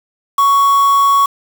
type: tone with quantisation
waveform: triangle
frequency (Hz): 1115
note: C#6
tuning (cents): +10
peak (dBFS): -6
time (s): 0.38-1.26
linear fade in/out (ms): 5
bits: 4
effects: none